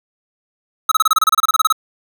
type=tone bursts; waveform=square; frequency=1287 Hz; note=E6; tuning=42 cents flat; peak=-10 dBFS; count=16; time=0.89-1.726 s; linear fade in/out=5 ms; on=26 ms; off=28 ms; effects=none